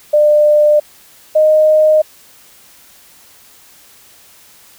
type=tone pair in turn; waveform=sine; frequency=598 / 618.4 Hz; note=D5 / D#5; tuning=+31 / -11 cents; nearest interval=minor second; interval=58 cents; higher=second; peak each=-6 dBFS; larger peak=neither; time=0.13-0.8 / 1.35-2.02 s; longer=neither; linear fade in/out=10 ms; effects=white hiss -44 dBFS RMS until 4.78 s